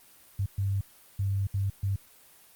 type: tone bursts at uneven times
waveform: sine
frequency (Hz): 98.3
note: G2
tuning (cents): +5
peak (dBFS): -25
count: 5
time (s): 0.39-0.46 / 0.58-0.81 / 1.19-1.47 / 1.54-1.7 / 1.83-1.96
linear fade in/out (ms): 5
effects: white hiss -56 dBFS RMS until 2.55 s + Opus 32 kbps